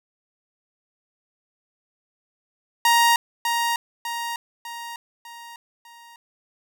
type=tone with echo; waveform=sawtooth; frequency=937 Hz; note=A#5; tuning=9 cents sharp; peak=-11 dBFS; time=2.85-3.16 s; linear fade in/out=2 ms; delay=600 ms; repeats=5; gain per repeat=-6 dB; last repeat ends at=6.16 s; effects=none